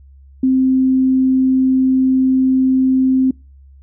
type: tone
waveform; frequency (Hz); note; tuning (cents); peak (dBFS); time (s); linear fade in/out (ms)
sine; 261.1; C4; -3; -10; 0.43-3.31; 5
effects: noise-tail reverb RT60 0.3 s tail -26 dB re dry + added 68 Hz sine -40 dBFS peak until 3.82 s